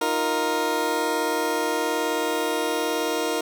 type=chord; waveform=20% pulse; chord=Eb suspended second; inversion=none; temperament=just; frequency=311.1 / 350 / 466.7 Hz; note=Eb4 / F4 / Bb4; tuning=0 / +4 / +2 cents; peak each=-23 / -24 / -20 dBFS; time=0.01-3.41 s; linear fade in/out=5 ms; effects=none